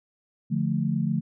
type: chord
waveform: sine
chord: D minor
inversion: none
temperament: equal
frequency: 146.83 / 174.61 / 220 Hz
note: D3 / F3 / A3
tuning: 0 / 0 / 0 cents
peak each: -27 dBFS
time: 0.5-1.21 s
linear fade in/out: 20 ms
effects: none